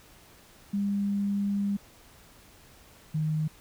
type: tone pair in turn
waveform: sine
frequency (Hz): 201 / 155.15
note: G3 / D#3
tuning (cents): +44 / -5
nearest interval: major third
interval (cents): 449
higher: first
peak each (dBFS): -25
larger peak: neither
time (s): 0.73-1.77 / 3.14-3.48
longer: first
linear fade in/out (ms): 10
effects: pink hiss -55 dBFS RMS until 3.6 s